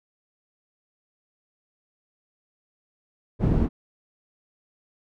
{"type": "low-pass noise", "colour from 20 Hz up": "white", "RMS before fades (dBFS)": -21, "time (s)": [3.39, 3.69], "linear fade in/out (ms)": 50, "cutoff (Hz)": 220, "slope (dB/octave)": 12, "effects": []}